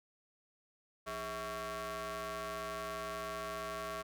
sawtooth ring-modulated tone, 237 Hz, A#3, 29 cents sharp, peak -32 dBFS, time 1.06-4.03 s, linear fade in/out 20 ms, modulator 885 Hz, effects none

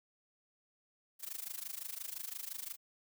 blue noise with amplitude modulation, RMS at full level -40 dBFS, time 1.19-2.77 s, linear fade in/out 50 ms, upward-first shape sine, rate 25.8 Hz, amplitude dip 90%, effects none

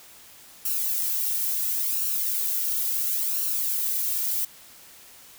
violet noise with flanger, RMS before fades -26 dBFS, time 0.65-4.45 s, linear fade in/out 5 ms, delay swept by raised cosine 0.7 to 2.2 ms, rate 0.72 Hz, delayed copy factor +0.65, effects white hiss -49 dBFS RMS until 5.38 s

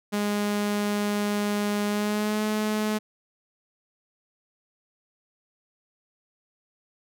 sawtooth tone with pitch glide, 206.4 to 213.7 Hz, G#3 to G#3, -10 to +50 cents, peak -20 dBFS, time 0.12-2.99 s, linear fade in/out 20 ms, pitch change +60 cents, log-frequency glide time 1.87-2.43 s, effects none

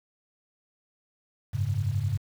sine chord, F# suspended second, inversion none, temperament equal, 92.5 / 103.83 / 138.59 Hz, F#2 / G#2 / C#3, 0 / 0 / 0 cents, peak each -31 / -27 / -31 dBFS, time 1.53-2.18 s, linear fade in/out 20 ms, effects 8-bit

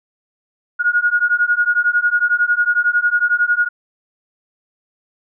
sine beating tone pair, 1435 / 1446 Hz, F6 / F#6, +47 / -40 cents, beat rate 11 Hz, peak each -16 dBFS, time 0.79-3.69 s, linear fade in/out 20 ms, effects none

